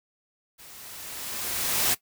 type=noise with level ramp; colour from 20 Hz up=white; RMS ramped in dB=-48 to -22 dBFS; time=0.58-1.95 s; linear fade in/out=20 ms; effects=noise-tail reverb RT60 0.1 s tail -17 dB re dry